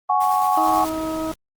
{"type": "chord", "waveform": "sine", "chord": "F# suspended second", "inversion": "none", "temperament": "just", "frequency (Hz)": [740, 832.5, 1110], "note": ["F#5", "G#5", "C#6"], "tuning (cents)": [0, 4, 2], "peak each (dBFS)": -20, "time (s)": [0.09, 0.85], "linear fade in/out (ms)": 10}
{"type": "noise with tremolo", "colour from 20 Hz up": "white", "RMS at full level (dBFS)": -35, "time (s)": [0.2, 0.9], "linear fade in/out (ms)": 10, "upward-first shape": "square", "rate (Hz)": 9.2, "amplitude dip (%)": 30}
{"type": "harmonic tone", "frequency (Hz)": 318.1, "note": "D#4", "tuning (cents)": 38, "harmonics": [1, 2, 3, 4], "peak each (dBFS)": [-25, -28, -34, -33], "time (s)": [0.57, 1.32], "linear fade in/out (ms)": 5}
{"type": "noise", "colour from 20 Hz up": "pink", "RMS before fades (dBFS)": -37, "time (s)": [0.67, 1.34], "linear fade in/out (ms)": 2}
{"effects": ["Opus 24 kbps"]}